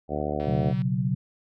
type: harmonic tone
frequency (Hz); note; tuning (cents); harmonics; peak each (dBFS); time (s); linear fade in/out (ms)
74.3; D2; +21; 1 / 2 / 3 / 4 / 5 / 6 / 7 / 8 / 9 / 10; -35 / -35 / -35 / -35 / -35 / -35 / -35 / -35 / -35 / -35; 0.08-0.74; 50
type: click train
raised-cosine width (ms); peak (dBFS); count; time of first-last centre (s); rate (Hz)
0.3; -31; 81; 0.4-0.819; 191
type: chord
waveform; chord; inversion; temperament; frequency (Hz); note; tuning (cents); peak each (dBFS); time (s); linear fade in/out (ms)
sine; B suspended second; none; equal; 123.47 / 138.59 / 185; B2 / C#3 / F#3; 0 / 0 / 0; -27; 0.47-1.15; 10
effects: none